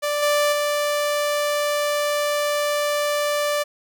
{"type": "tone with level steps", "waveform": "sawtooth", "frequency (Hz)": 587.3, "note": "D5", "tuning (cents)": 0, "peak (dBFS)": [-17, -13, -16], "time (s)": [0.02, 3.64], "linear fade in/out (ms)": 20, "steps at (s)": [0.22, 0.52], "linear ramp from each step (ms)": 10, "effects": []}